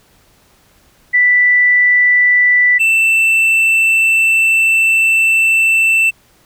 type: tone pair in turn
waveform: sine / triangle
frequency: 1975.5 / 2667 Hz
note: B6 / E7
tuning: 0 / +20 cents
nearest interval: perfect fourth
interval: 520 cents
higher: second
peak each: -7 dBFS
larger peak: neither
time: 1.13-2.79 / 2.79-6.11 s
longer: second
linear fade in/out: 20 ms
effects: pink hiss -51 dBFS RMS until 6.45 s